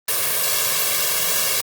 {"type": "noise with comb filter", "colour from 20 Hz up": "white", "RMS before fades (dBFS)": -20, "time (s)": [0.08, 1.61], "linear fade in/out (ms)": 5, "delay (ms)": 1.8, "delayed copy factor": 1, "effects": ["high-pass 150 Hz 12 dB/octave", "Opus 32 kbps"]}